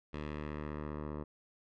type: tone with low-pass filter sweep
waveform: 10% pulse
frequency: 75 Hz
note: D2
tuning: 37 cents sharp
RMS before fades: -41 dBFS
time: 0.13-1.24 s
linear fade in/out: 10 ms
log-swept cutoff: 3100 to 960 Hz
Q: 1.1
effects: none